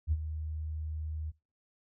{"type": "tone with ADSR envelope", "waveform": "sine", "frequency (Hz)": 77.78, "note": "D#2", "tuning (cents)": 0, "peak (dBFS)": -23, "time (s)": [0.07, 1.32], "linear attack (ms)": 49, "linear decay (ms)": 43, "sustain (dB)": -11, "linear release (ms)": 29, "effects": ["noise-tail reverb RT60 0.3 s tail -22 dB re dry", "tanh soft clip ceiling -19 dBFS"]}